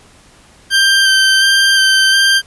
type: tone with vibrato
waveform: 20% pulse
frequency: 1568 Hz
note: G6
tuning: in tune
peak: -3 dBFS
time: 0.7-2.42 s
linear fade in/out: 50 ms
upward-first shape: square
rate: 1.4 Hz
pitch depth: 13 cents each way
effects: pink hiss -45 dBFS RMS until 2.46 s + resampled to 24000 Hz